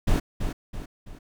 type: noise with echo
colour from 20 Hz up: brown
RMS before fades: -20 dBFS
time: 0.07-0.2 s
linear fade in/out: 10 ms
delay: 330 ms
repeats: 3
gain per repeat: -7 dB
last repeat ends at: 1.19 s
effects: none